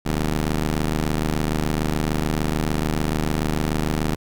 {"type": "ring-modulated tone", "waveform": "15% pulse", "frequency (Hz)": 76.9, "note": "D#2", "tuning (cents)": -20, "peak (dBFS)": -11, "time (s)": [0.05, 4.16], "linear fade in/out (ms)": 20, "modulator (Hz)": 90.3, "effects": []}